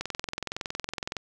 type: click train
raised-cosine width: 0.2 ms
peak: -14 dBFS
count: 26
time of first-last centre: 0.01-1.167 s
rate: 21.6 Hz
effects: none